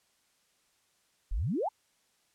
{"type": "exponential sweep", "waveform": "sine", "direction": "up", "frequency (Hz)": [32.46, 940], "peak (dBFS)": -28, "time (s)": [1.31, 1.69], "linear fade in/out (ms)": 10, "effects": ["white hiss -71 dBFS RMS until 2.34 s", "low-pass 10000 Hz 12 dB/octave"]}